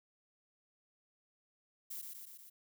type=noise with echo; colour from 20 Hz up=violet; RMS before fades=-44 dBFS; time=1.9-2.02 s; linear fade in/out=10 ms; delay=120 ms; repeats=4; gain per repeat=-3 dB; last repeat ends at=2.5 s; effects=none